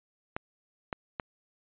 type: clicks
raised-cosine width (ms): 0.5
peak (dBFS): -17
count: 3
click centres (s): 0.365 / 0.928 / 1.198
effects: resampled to 8000 Hz